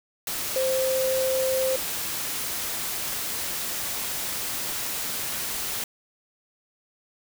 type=tone in noise; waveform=sine; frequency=523.3 Hz; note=C5; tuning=in tune; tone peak=-22 dBFS; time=0.56-1.76 s; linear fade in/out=2 ms; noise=white; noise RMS=-30 dBFS; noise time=0.27-5.84 s; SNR=+5 dB; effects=none